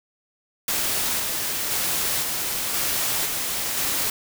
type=noise with tremolo; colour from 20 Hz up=white; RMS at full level=-24 dBFS; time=0.68-4.1 s; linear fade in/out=2 ms; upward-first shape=square; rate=0.97 Hz; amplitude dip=25%; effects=none